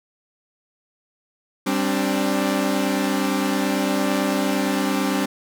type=chord; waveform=sawtooth; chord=G suspended fourth; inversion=none; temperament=equal with one note detuned; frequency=196 / 264.8 / 293.7 Hz; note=G3 / C4 / D4; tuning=0 / +21 / 0 cents; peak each=-20 dBFS; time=1.66-5.26 s; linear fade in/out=10 ms; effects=none